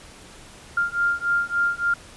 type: beating tone pair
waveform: sine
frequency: 1396.9 / 1400.4 Hz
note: F6 / F6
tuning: 0 / +4 cents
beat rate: 3.5 Hz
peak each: -23 dBFS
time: 0.77-1.94 s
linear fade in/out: 5 ms
effects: pink hiss -45 dBFS RMS until 2.16 s + resampled to 24000 Hz